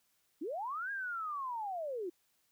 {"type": "linear two-way sweep", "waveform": "sine", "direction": "up then down", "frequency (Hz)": [268.5, 1645, 331.4], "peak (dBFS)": -36, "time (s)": [0.41, 2.1], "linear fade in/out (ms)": 10, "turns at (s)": 0.91, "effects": ["white hiss -75 dBFS RMS until 2.51 s"]}